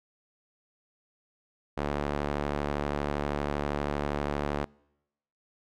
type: tone with band-pass filter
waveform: sawtooth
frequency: 72.6 Hz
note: D2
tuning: 19 cents flat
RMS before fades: -31 dBFS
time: 1.77-4.65 s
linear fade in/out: 10 ms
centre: 690 Hz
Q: 0.56
effects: noise-tail reverb RT60 0.9 s tail -26 dB re dry